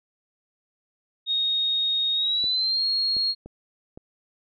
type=tone with pitch glide; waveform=sine; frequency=3729 to 4283 Hz; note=A#7 to C8; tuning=0 to +40 cents; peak=-21 dBFS; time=1.26-3.35 s; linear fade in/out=50 ms; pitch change=+240 cents; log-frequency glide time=2.14-2.85 s
type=clicks; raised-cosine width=2 ms; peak=-27 dBFS; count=4; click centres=2.441 / 3.167 / 3.46 / 3.975 s
effects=none